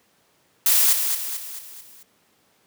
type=noise with echo; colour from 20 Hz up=blue; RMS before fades=-17 dBFS; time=0.66-0.93 s; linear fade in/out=2 ms; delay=220 ms; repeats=5; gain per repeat=-6 dB; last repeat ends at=2.03 s; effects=pink hiss -62 dBFS RMS until 2.66 s + high-pass 150 Hz 12 dB/octave